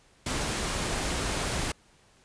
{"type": "noise", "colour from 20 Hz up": "pink", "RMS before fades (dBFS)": -30, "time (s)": [0.26, 1.72], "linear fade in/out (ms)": 5, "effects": ["pink hiss -61 dBFS RMS until 2.24 s", "resampled to 22050 Hz"]}